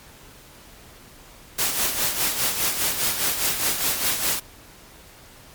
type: noise with tremolo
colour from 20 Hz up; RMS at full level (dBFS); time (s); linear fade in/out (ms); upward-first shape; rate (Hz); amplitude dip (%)
white; -21; 1.58-4.4; 10; sine; 4.9; 55
effects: pink hiss -47 dBFS RMS until 5.54 s + MP3 96 kbps